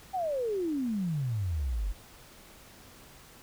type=exponential sweep; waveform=sine; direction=down; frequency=784 to 43.65 Hz; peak=-28 dBFS; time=0.13-1.93 s; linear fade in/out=20 ms; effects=pink hiss -53 dBFS RMS until 3.42 s